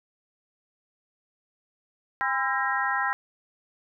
harmonic tone with a mistuned harmonic, 268.4 Hz, C4, 44 cents sharp, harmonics 3 / 4 / 5 / 6 / 7, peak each -30 / -30 / -30 / -30 / -30 dBFS, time 2.21-3.13 s, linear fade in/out 0 ms, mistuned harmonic 4, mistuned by -86 cents, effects none

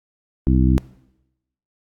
harmonic tone, 64.3 Hz, C2, 30 cents flat, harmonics 1 / 2 / 3 / 4 / 5, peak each -16 / -19 / -21 / -22 / -23 dBFS, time 0.47-0.78 s, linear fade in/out 0 ms, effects noise-tail reverb RT60 0.9 s tail -21 dB re dry + AAC 64 kbps

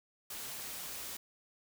white noise, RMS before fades -43 dBFS, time 0.3-1.17 s, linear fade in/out 5 ms, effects none

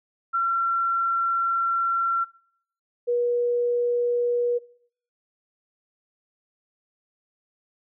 sine tone pair in turn, 1361 / 482.2 Hz, F6 / B4, -45 / -41 cents, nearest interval octave + tritone, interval 1796 cents, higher first, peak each -20 dBFS, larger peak neither, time 0.33-2.25 / 3.07-4.59 s, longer first, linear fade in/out 20 ms, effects noise-tail reverb RT60 0.6 s tail -22 dB re dry

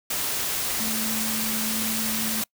sine tone in noise, 220.3 Hz, A3, 2 cents sharp, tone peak -30 dBFS, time 0.8-2.42 s, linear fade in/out 5 ms, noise white, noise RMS -27 dBFS, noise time 0.1-2.44 s, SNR -6 dB, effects noise-tail reverb RT60 0.1 s tail -26 dB re dry

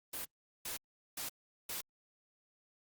white noise bursts, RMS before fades -41 dBFS, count 4, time 0.13-1.81 s, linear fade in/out 5 ms, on 120 ms, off 400 ms, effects Opus 32 kbps

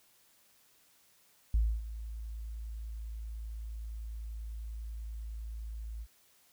sine tone with ADSR envelope, 55.1 Hz, A1, 3 cents sharp, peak -22 dBFS, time 1.54-6.07 s, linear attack 3 ms, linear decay 270 ms, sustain -16 dB, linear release 51 ms, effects tanh soft clip ceiling -20 dBFS + white hiss -66 dBFS RMS until 6.52 s

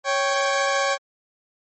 20% pulse tone pair together, 554.4 / 784 Hz, C#5 / G5, 0 / 0 cents, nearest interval tritone, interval 600 cents, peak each -16 / -20 dBFS, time 0.04-0.98 s, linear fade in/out 50 ms, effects MP3 32 kbps

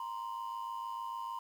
triangle ring-modulated tone, 987.8 Hz, B5, in tune, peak -32 dBFS, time 0-1.39 s, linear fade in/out 2 ms, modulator 53.3 Hz, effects tanh soft clip ceiling -30 dBFS + 10-bit

